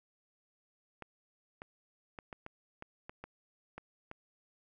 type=clicks; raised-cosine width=0.5 ms; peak=-29 dBFS; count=10; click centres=1.023 / 1.619 / 2.188 / 2.328 / 2.464 / 2.824 / 3.095 / 3.24 / 3.78 / 4.114 s; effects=none